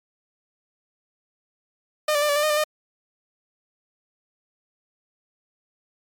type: tone with pitch steps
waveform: sawtooth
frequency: 608 / 582 / 597 / 576 / 594 / 614 / 597 / 611 Hz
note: D#5 / D5 / D5 / D5 / D5 / D#5 / D5 / D#5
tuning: -40 / -16 / +28 / -34 / +20 / -23 / +28 / -32 cents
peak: -15 dBFS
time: 2.08-2.64 s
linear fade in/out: 5 ms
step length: 70 ms
effects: MP3 96 kbps